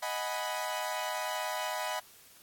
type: chord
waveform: sawtooth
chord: G# minor seventh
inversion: second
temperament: equal with one note detuned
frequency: 624.1 / 740 / 830.6 / 987.8 Hz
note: D#5 / F#5 / G#5 / B5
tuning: +5 / 0 / 0 / 0 cents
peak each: -34 / -35 / -37 / -33 dBFS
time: 0.02-2 s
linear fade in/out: 10 ms
effects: white hiss -57 dBFS RMS until 2.42 s + AAC 64 kbps